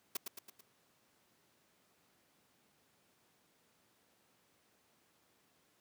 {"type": "noise with echo", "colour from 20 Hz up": "white", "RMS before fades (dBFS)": -37, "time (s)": [0.15, 0.17], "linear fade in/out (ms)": 5, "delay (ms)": 110, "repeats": 4, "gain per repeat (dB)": -5, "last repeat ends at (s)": 0.61, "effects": ["pink hiss -72 dBFS RMS until 5.8 s", "high-pass 150 Hz 12 dB/octave"]}